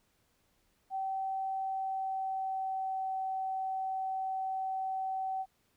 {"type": "tone with pitch glide", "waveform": "sine", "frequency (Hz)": [769, 762.8], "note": ["G5", "G5"], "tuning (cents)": [-33, -47], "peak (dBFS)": -32, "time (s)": [0.9, 5.46], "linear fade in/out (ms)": 50, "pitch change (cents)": -14, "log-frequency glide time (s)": [1.58, 3.14], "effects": ["pink hiss -73 dBFS RMS until 5.76 s"]}